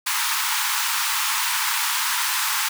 pink high-pass noise, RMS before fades -23 dBFS, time 0.06-2.69 s, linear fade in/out 10 ms, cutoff 860 Hz, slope 96 dB/octave, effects none

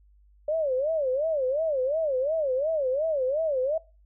sine tone with vibrato, 575 Hz, D5, 37 cents flat, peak -23 dBFS, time 0.48-3.78 s, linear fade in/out 5 ms, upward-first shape sine, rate 2.8 Hz, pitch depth 220 cents each way, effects noise-tail reverb RT60 0.3 s tail -21 dB re dry + added 50 Hz sine -55 dBFS peak until 4.05 s

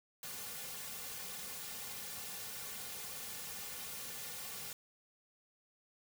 white noise with comb filter, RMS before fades -45 dBFS, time 0.23-4.73 s, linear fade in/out 2 ms, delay 3.1 ms, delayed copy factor -1, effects none

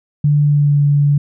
sine tone with pitch glide, 146.83 to 144.22 Hz, D3 to D3, 0 to -31 cents, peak -9 dBFS, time 0.24-1.18 s, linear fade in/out 5 ms, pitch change -31 cents, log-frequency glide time 0.42-0.79 s, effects none

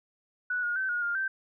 sine tone with pitch steps, 1476 / 1433 / 1539 / 1439 / 1407 / 1557 Hz, F#6 / F6 / G6 / F#6 / F6 / G6, -5 / +44 / -32 / -49 / +12 / -12 cents, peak -27 dBFS, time 0.5-1.28 s, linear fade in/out 5 ms, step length 130 ms, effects none

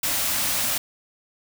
white band-stop noise, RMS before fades -24 dBFS, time 0.03-0.78 s, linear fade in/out 5 ms, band 340 to 500 Hz, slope 96 dB/octave, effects none

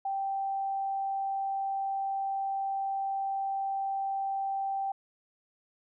sine tone, 782 Hz, G5, 4 cents flat, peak -29 dBFS, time 0.05-4.92 s, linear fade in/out 5 ms, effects none

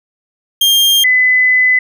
40% pulse / sine tone pair in turn, 3202 / 2011 Hz, G7 / B6, +36 / +31 cents, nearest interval minor sixth, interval 805 cents, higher first, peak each -7 dBFS, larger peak neither, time 0.61-1.04 / 1.04-1.79 s, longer second, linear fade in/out 5 ms, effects none

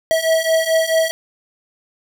square beating tone pair, 645 / 649.6 Hz, E5 / E5, -38 / -26 cents, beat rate 4.6 Hz, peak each -19 / -17 dBFS, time 0.11-1.11 s, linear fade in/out 0 ms, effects none

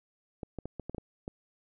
clicks, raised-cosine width 2 ms, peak -24 dBFS, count 8, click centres 0.432 / 0.587 / 0.656 / 0.797 / 0.896 / 0.947 / 0.982 / 1.279 s, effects none

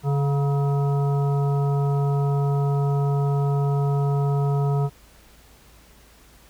harmonic tone with a mistuned harmonic, 141.5 Hz, C#3, 36 cents sharp, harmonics 1 / 3 / 5 / 7 / 9, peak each -19 / -29 / -33 / -36 / -38 dBFS, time 0.03-4.9 s, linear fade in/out 50 ms, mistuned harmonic 7, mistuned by -60 cents, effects added 55 Hz sine -53 dBFS peak until 6.49 s + pink hiss -53 dBFS RMS until 6.49 s

